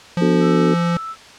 square tone with pitch glide, 174.61 to 171.91 Hz, F3 to F3, 0 to -27 cents, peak -17 dBFS, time 0.17-0.97 s, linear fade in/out 2 ms, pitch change -27 cents, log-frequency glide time 0.27-0.6 s
sine chord, B minor seventh, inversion none, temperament just, 246.9 / 296.3 / 370.4 / 444.5 Hz, B3 / D4 / F#4 / A4, 0 / +15 / +2 / +18 cents, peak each -20 dBFS, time 0.21-0.74 s, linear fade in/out 5 ms
sine tone, 1318.5 Hz, E6, in tune, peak -26 dBFS, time 0.4-1.16 s, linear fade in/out 50 ms
effects white hiss -41 dBFS RMS until 1.38 s + low-pass 5000 Hz 12 dB/octave

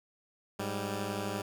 10% pulse tone pair together, 103.83 / 195.87 Hz, G#2 / G3, 0 / -1 cents, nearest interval major seventh, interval 1099 cents, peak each -28 / -28 dBFS, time 0.59-1.42 s, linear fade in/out 5 ms, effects none

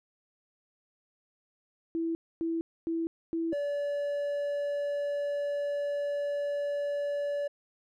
sine tone bursts, 330 Hz, E4, 2 cents sharp, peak -28 dBFS, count 4, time 1.95-3.53 s, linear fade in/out 0 ms, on 200 ms, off 260 ms
triangle tone, 575 Hz, D5, 37 cents flat, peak -27 dBFS, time 3.52-7.48 s, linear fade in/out 10 ms
effects none

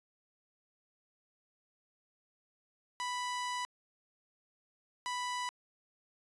sawtooth tone bursts at uneven times, 989 Hz, B5, 2 cents sharp, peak -31 dBFS, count 2, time 3-3.65 / 5.06-5.49 s, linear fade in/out 0 ms, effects resampled to 22050 Hz

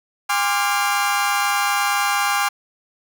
30% pulse chord, D half-diminished seventh, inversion second, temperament equal with one note detuned, 811.2 / 1046.5 / 1174.7 / 1396.9 Hz, Ab5 / C6 / D6 / F6, -41 / 0 / 0 / 0 cents, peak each -19 / -22 / -21 / -22 dBFS, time 0.29-2.49 s, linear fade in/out 10 ms, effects none

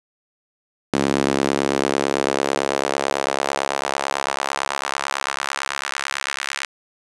sawtooth tone with high-pass filter sweep, 69 Hz, C#2, 7 cents flat, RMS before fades -23 dBFS, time 0.93-6.66 s, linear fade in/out 5 ms, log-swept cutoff 260 to 1800 Hz, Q 1.4, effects resampled to 22050 Hz + 7-bit

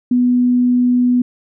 sine tone, 246.9 Hz, B3, in tune, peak -10 dBFS, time 0.11-1.22 s, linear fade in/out 5 ms, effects none

